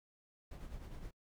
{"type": "noise with tremolo", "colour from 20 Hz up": "brown", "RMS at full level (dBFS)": -45, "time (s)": [0.51, 1.11], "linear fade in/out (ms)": 5, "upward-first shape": "triangle", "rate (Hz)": 9.7, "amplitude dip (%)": 60, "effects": ["noise-tail reverb RT60 0.1 s tail -26 dB re dry"]}